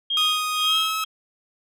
sine tone with tremolo, 3230 Hz, G#7, 49 cents flat, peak -18 dBFS, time 0.1-1.05 s, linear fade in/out 5 ms, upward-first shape sine, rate 2 Hz, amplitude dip 90%
sawtooth tone with pitch glide, 1244.5 to 1291.4 Hz, D#6 to E6, 0 to -36 cents, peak -20 dBFS, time 0.17-1.04 s, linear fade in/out 2 ms, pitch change +64 cents, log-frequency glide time 0.63-0.77 s
effects none

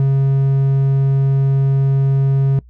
triangle tone, 136.3 Hz, C#3, 29 cents flat, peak -9 dBFS, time 0-2.59 s, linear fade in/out 2 ms, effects noise-tail reverb RT60 0.1 s tail -22 dB re dry + added 60 Hz sine -40 dBFS peak until 2.69 s

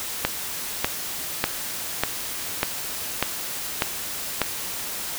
click train, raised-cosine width 0.3 ms, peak -3 dBFS, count 8, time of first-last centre 0.25-4.417 s, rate 1.68 Hz, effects white hiss -31 dBFS RMS until 5.18 s

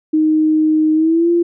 sine tone with pitch glide, 311.1 to 343.2 Hz, D#4 to F4, 0 to -30 cents, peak -10 dBFS, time 0.13-1.43 s, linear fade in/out 10 ms, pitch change +170 cents, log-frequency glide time 0.94-1.3 s, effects none

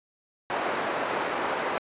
pink band-pass noise, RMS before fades -29 dBFS, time 0.5-1.78 s, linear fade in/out 0 ms, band 460 to 1700 Hz, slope 12 dB/octave, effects resampled to 8000 Hz

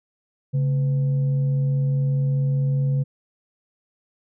sine tone with frequency modulation, 138.59 Hz, C#3, in tune, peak -18 dBFS, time 0.53-3.04 s, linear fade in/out 20 ms, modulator 362 Hz, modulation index 0.21, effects none

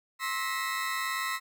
35% pulse tone cluster, 1061 / 1304 / 1883 / 1981 Hz, C6 / E6 / A#6 / B6, +24 / -19 / +17 / +5 cents, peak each -33 / -34 / -36 / -34 dBFS, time 0.19-1.4 s, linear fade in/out 50 ms, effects none

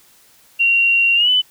sine tone with pitch glide, 2754 to 3003 Hz, F7 to F#7, -25 to +25 cents, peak -11 dBFS, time 0.59-1.42 s, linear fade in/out 20 ms, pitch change +150 cents, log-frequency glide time 1.15-1.3 s, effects white hiss -51 dBFS RMS until 1.5 s

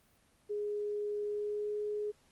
sine tone with pitch glide, 415.3 to 418.7 Hz, G#4 to G#4, 0 to +14 cents, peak -33 dBFS, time 0.49-2.12 s, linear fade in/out 20 ms, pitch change +14 cents, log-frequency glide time 1.27-1.78 s, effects pink hiss -68 dBFS RMS until 2.31 s + Opus 32 kbps

